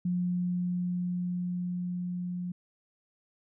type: tone with level ramp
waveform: sine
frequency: 178.3 Hz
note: F3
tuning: 36 cents sharp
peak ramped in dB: -26 to -32 dBFS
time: 0.05-2.52 s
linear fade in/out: 5 ms
effects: none